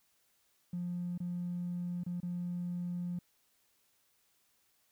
triangle tone with dropouts, 176.1 Hz, F3, 15 cents sharp, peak -31 dBFS, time 0.73-3.19 s, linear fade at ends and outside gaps 5 ms, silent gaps 1.178-1.202 / 2.036-2.063 / 2.203-2.23 s, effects tanh soft clip ceiling -32 dBFS + white hiss -73 dBFS RMS until 4.91 s

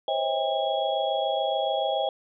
sine tone cluster, 513 / 540 / 640 / 802 / 3326 Hz, C5 / C#5 / D#5 / G5 / G#7, -34 / -45 / +49 / +39 / +2 cents, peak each -35 / -29 / -28 / -28 / -34 dBFS, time 0.08-2.09 s, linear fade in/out 2 ms, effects none

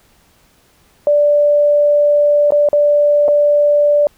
sine tone with dropouts, 586 Hz, D5, 4 cents flat, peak -8 dBFS, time 1.07-4.07 s, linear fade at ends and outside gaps 1 ms, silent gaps 2.506-2.521 / 2.688-2.73 / 3.281-3.285 s, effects pink hiss -53 dBFS RMS until 4.17 s

